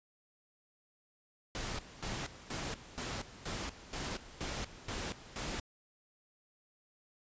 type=noise with tremolo; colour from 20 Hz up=pink; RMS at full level=-39 dBFS; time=1.55-5.6 s; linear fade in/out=0 ms; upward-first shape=square; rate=2.1 Hz; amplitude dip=80%; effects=resampled to 16000 Hz